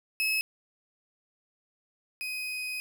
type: tone pair in turn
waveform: 35% pulse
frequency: 2580 / 2507 Hz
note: E7 / D#7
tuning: -38 / +12 cents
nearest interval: unison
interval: 50 cents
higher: first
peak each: -24 / -31 dBFS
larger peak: first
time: 0.2-0.41 / 2.21-2.8 s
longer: second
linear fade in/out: 0 ms
effects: none